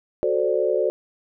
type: chord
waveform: sine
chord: D dominant seventh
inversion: first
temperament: equal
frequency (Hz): 370 / 440 / 523.3 / 587.3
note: F#4 / A4 / C5 / D5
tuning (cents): 0 / 0 / 0 / 0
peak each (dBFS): -24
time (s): 0.23-0.9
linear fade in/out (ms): 0
effects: none